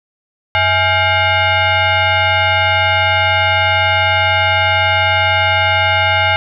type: tone with frequency modulation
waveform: sine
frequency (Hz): 647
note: E5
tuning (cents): -32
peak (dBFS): -10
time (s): 0.55-6.36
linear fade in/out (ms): 0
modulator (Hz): 741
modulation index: 3.1
effects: none